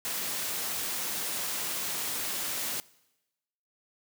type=high-pass noise; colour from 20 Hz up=white; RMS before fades=-33 dBFS; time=0.05-2.8 s; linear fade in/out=0 ms; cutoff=120 Hz; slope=12 dB/octave; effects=noise-tail reverb RT60 1.0 s tail -22 dB re dry